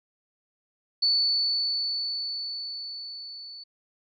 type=tone with level ramp; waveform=sine; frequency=4471 Hz; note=C#8; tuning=14 cents sharp; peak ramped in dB=-19 to -40 dBFS; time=1.02-3.64 s; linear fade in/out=10 ms; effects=none